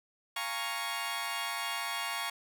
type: chord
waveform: 15% pulse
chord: Bb minor seventh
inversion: second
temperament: equal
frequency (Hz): 698.5 / 830.6 / 932.3 / 1108.7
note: F5 / Ab5 / Bb5 / Db6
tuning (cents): 0 / 0 / 0 / 0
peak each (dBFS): -35 / -35 / -33 / -30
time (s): 0.36-2.3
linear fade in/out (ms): 5
effects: none